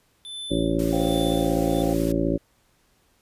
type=tone with tremolo; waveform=square; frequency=3520 Hz; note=A7; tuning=in tune; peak=-32 dBFS; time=0.25-1.82 s; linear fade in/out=0 ms; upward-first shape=sine; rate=1.3 Hz; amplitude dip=100%
type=harmonic tone; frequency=56 Hz; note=A1; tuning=31 cents sharp; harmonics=1 / 2 / 3 / 4 / 5 / 6 / 7 / 9 / 10; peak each=-30 / -35 / -28 / -34 / -25 / -27 / -30 / -36 / -29 dBFS; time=0.5-2.38 s; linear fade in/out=20 ms
type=noise; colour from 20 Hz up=white; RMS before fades=-40 dBFS; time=0.79-2.12 s; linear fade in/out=2 ms
type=chord; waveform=sine; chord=C suspended fourth; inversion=none; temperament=equal; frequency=523.3 / 698.5 / 784 Hz; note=C5 / F5 / G5; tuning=0 / 0 / 0 cents; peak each=-30 / -32 / -34 dBFS; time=0.92-1.94 s; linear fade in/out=10 ms
effects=pink hiss -64 dBFS RMS until 3.21 s + resampled to 32000 Hz